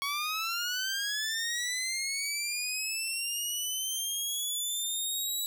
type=linear sweep; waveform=15% pulse; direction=up; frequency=1109 to 3918 Hz; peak=-24 dBFS; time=0.02-5.46 s; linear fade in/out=0 ms; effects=none